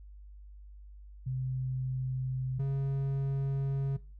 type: tone pair in turn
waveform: sine / triangle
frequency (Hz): 129.5 / 137.03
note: C3 / C#3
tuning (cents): -17 / -20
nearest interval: minor second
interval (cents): 97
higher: second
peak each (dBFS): -31 / -26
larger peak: second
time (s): 1.26-2.59 / 2.59-3.97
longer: second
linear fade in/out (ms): 10
effects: noise-tail reverb RT60 0.3 s tail -17 dB re dry + added 50 Hz sine -47 dBFS peak until 4.19 s